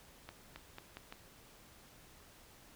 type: accelerating click train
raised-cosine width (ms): 0.3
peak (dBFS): -30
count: 5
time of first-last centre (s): 0.29-1.124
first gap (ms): 270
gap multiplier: 0.83
effects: pink hiss -60 dBFS RMS until 2.75 s

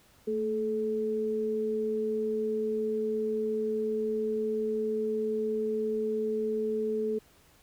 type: tone pair together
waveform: sine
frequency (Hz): 221.8 / 431.5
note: A3 / A4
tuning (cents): +14 / -34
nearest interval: octave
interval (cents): 1152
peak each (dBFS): -34 / -28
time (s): 0.27-7.19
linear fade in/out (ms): 10
effects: pink hiss -61 dBFS RMS until 7.62 s

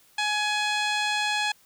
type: tone with low-pass filter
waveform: 15% pulse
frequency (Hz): 840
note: G#5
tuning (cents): +19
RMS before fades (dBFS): -26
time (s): 0.18-1.52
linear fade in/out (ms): 5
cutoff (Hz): 5700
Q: 2.3
effects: white hiss -59 dBFS RMS until 1.65 s

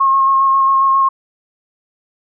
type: tone with vibrato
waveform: sine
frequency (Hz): 1080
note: C#6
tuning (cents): -45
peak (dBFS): -9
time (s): 0-1.09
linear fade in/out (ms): 10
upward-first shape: square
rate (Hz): 7.4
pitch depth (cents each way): 12
effects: none

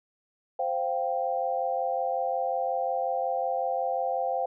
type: chord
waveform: sine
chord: C suspended fourth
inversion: none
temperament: equal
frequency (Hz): 523.3 / 698.5 / 784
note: C5 / F5 / G5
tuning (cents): 0 / 0 / 0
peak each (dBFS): -30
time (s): 0.59-4.46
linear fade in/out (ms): 5
effects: none

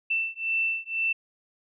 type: beating tone pair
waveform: sine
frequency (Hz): 2671 / 2673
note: E7 / E7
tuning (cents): +22 / +23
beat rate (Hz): 2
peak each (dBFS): -28 / -28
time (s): 0.1-1.13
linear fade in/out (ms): 10
effects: none

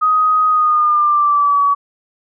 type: tone with pitch glide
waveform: sine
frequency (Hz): 1253 to 1135.8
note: D#6 to C#6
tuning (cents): +12 to +42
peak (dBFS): -10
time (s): 0.01-1.75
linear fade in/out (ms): 20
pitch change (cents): -170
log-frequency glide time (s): 0.48-1.63
effects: none

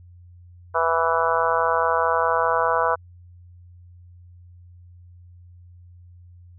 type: harmonic tone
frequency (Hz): 164.81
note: E3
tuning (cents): 0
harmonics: 3 / 4 / 5 / 6 / 7 / 8 / 9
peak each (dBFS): -25 / -25 / -29 / -23 / -26 / -27 / -28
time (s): 0.74-2.96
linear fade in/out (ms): 20
effects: added 88 Hz sine -44 dBFS peak until 6.58 s

